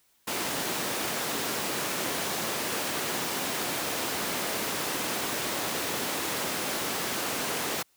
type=high-pass noise; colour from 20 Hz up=pink; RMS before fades=-31 dBFS; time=0.27-7.83 s; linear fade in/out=10 ms; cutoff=240 Hz; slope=12 dB/octave; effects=white hiss -67 dBFS RMS until 7.96 s